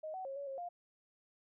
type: tone with pitch steps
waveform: sine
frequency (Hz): 624 / 752 / 543 / 564 / 540 / 702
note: D#5 / F#5 / C#5 / C#5 / C#5 / F5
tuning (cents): +5 / +28 / -36 / +30 / -45 / +9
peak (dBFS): -40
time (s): 0.03-0.69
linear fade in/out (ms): 10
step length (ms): 110
effects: none